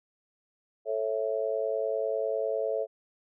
sine chord, A major, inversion none, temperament just, 440 / 550 / 660 Hz, A4 / C#5 / E5, 0 / -14 / +2 cents, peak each -31 / -31 / -32 dBFS, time 0.85-2.87 s, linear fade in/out 50 ms, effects none

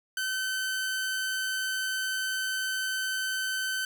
sawtooth tone, 1531 Hz, G6, 41 cents flat, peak -25 dBFS, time 0.17-3.85 s, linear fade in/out 2 ms, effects none

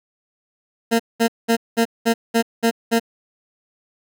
20% pulse tone bursts, 229.8 Hz, A#3, 25 cents flat, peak -9 dBFS, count 8, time 0.91-2.998 s, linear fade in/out 20 ms, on 86 ms, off 200 ms, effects none

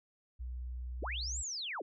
sine tone, 61.74 Hz, B1, in tune, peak -38 dBFS, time 0.39-1.43 s, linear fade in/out 20 ms
sine linear two-way sweep, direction up then down, 196 to 7902 to 251.7 Hz, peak -37 dBFS, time 1.02-1.82 s, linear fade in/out 5 ms, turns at 1.4 s
effects none

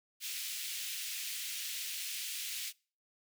pink high-pass noise, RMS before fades -40 dBFS, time 0.2-2.73 s, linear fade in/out 50 ms, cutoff 2400 Hz, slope 24 dB/octave, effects noise-tail reverb RT60 0.4 s tail -25 dB re dry

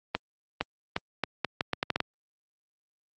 accelerating click train, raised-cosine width 0.3 ms, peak -10 dBFS, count 11, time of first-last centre 0.15-2.003 s, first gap 460 ms, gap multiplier 0.77, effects high-pass 100 Hz 12 dB/octave + Opus 32 kbps

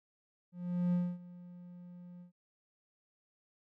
triangle tone with ADSR envelope, 177 Hz, F3, 23 cents sharp, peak -25 dBFS, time 0.52-2.32 s, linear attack 410 ms, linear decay 250 ms, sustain -21 dB, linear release 110 ms, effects none

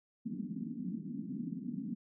white band-pass noise, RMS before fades -40 dBFS, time 0.25-1.95 s, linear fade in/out 20 ms, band 170 to 260 Hz, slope 48 dB/octave, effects none

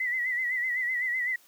sine tone with vibrato, 1986 Hz, B6, 9 cents sharp, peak -26 dBFS, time 0-1.36 s, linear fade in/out 5 ms, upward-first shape sine, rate 7.9 Hz, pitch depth 70 cents each way, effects white hiss -59 dBFS RMS until 1.47 s + high-pass 200 Hz 12 dB/octave

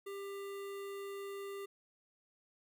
square tone with notch filter, 397.2 Hz, G4, 23 cents sharp, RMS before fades -44 dBFS, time 0.06-1.66 s, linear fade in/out 10 ms, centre 5400 Hz, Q 1.6, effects none

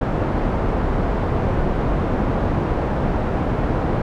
pink low-pass noise, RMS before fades -20 dBFS, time 0.01-4.02 s, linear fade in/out 5 ms, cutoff 930 Hz, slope 12 dB/octave, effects none

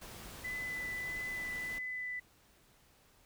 pink noise, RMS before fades -49 dBFS, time 0.01-1.79 s, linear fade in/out 10 ms
sine tone with vibrato, 2000 Hz, B6, 21 cents sharp, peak -37 dBFS, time 0.44-2.2 s, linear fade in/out 10 ms, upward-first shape sine, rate 1.6 Hz, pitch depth 8 cents each way
effects pink hiss -66 dBFS RMS until 3.25 s

